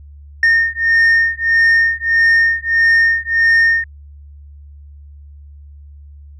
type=beating tone pair; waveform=sine; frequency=1829 / 1830.6 Hz; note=A#6 / A#6; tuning=-33 / -32 cents; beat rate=1.6 Hz; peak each=-11 dBFS; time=0.43-3.84 s; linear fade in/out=2 ms; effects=tanh soft clip ceiling -7 dBFS + added 72 Hz sine -35 dBFS peak until 6.39 s